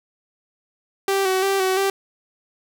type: tone with vibrato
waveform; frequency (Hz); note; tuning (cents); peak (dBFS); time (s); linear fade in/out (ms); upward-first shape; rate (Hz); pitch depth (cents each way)
sawtooth; 383.7; G4; -37; -14; 1.08-1.9; 2; square; 2.9; 33
effects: none